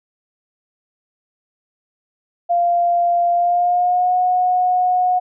sine tone with pitch glide, 695 to 728.3 Hz, F5 to F#5, -9 to -28 cents, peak -13 dBFS, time 2.49-5.2 s, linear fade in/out 20 ms, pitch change +81 cents, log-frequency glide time 3.32-4.15 s, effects none

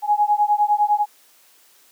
sine beating tone pair, 828 / 837.9 Hz, G#5 / G#5, -5 / +15 cents, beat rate 9.9 Hz, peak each -18 dBFS, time 0.02-1.06 s, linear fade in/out 50 ms, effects white hiss -54 dBFS RMS until 1.91 s + high-pass 300 Hz 12 dB/octave

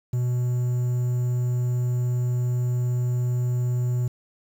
triangle tone with quantisation, 123.47 Hz, B2, in tune, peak -19 dBFS, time 0.13-4.08 s, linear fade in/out 5 ms, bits 8, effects none

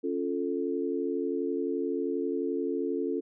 sine chord, Db augmented, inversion none, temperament equal, 277.2 / 349.2 / 440 Hz, Db4 / F4 / A4, 0 / 0 / 0 cents, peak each -32 dBFS, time 0.03-3.21 s, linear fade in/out 20 ms, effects none

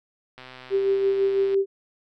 click train, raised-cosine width 0.3 ms, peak -26 dBFS, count 150, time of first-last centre 0.38-1.544 s, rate 128 Hz
sine tone with tremolo, 391.8 Hz, G4, 1 cent flat, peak -17 dBFS, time 0.7-1.66 s, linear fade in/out 50 ms, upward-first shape sine, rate 6 Hz, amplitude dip 40%
effects none

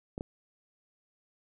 clicks, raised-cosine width 2 ms, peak -23 / -22 dBFS, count 2, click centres 0.179 / 0.209 s, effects none

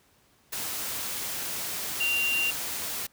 sine tone in noise, 2774 Hz, F7, 12 cents flat, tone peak -24 dBFS, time 2-2.51 s, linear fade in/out 10 ms, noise white, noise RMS -33 dBFS, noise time 0.52-3.07 s, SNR +6 dB, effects pink hiss -63 dBFS RMS until 3.12 s + high-pass 60 Hz 12 dB/octave

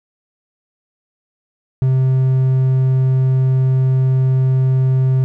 triangle tone, 130.81 Hz, C3, in tune, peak -9 dBFS, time 1.82-5.24 s, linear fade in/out 0 ms, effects none

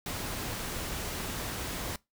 pink noise, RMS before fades -36 dBFS, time 0.06-1.96 s, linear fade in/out 2 ms, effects noise-tail reverb RT60 0.2 s tail -22 dB re dry

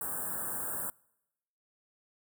white band-stop noise, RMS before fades -36 dBFS, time 0.01-0.9 s, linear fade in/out 2 ms, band 1700 to 7800 Hz, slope 96 dB/octave, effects noise-tail reverb RT60 0.9 s tail -26 dB re dry + high-pass 80 Hz 12 dB/octave

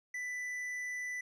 sine tone with tanh clipping, 1987 Hz, B6, 10 cents sharp, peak -38 dBFS, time 0.14-1.21 s, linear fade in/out 5 ms, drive 8 dB, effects none

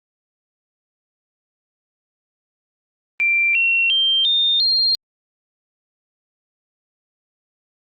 sine tone with pitch steps, 2360 / 2727 / 3150 / 3640 / 4205 Hz, D7 / F7 / G7 / A#7 / C8, +8 / -42 / +8 / -42 / +8 cents, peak -14 dBFS, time 3.2-4.95 s, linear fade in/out 0 ms, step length 350 ms, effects Opus 32 kbps

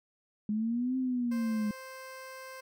sine linear two-way sweep, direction up then down, 207.7 to 261.6 to 207.7 Hz, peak -28 dBFS, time 0.49-1.71 s, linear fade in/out 2 ms, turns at 0.97 s
15% pulse tone, 523.3 Hz, C5, in tune, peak -37 dBFS, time 1.31-2.61 s, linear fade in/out 10 ms
effects none

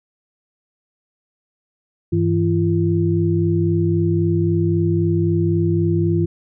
sine tone cluster, 99.7 / 163.5 / 341.3 Hz, G2 / E3 / F4, +30 / -14 / -40 cents, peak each -19 dBFS, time 2.12-6.26 s, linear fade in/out 10 ms, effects none

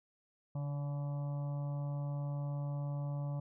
harmonic tone with a mistuned harmonic, 143.2 Hz, D3, 43 cents flat, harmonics 1 / 2 / 4 / 5 / 6 / 7 / 8, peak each -35 / -52 / -49 / -57 / -56 / -59 / -60 dBFS, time 0.55-3.4 s, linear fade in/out 5 ms, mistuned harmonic 2, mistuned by +23 cents, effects none

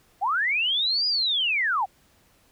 sine linear two-way sweep, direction up then down, 698.5 to 4956 to 698.5 Hz, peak -21 dBFS, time 0.21-1.86 s, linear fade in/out 20 ms, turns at 1.07 s, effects pink hiss -61 dBFS RMS until 2.51 s

